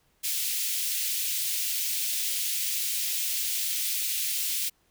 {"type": "high-pass noise", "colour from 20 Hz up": "white", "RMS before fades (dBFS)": -29, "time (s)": [0.23, 4.7], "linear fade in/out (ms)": 20, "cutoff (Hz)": 2400, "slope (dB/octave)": 24, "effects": ["pink hiss -68 dBFS RMS until 4.9 s"]}